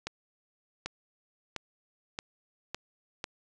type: accelerating click train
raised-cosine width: 0.2 ms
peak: -17 dBFS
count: 6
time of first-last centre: 0.07-3.241 s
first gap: 790 ms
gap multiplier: 0.89
effects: resampled to 22050 Hz